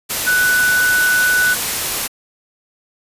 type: tone in noise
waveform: sine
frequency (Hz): 1487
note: F#6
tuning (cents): +8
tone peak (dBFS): -12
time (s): 0.26-1.55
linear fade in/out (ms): 20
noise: white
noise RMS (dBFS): -20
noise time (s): 0.09-2.08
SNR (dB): +5
effects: resampled to 32000 Hz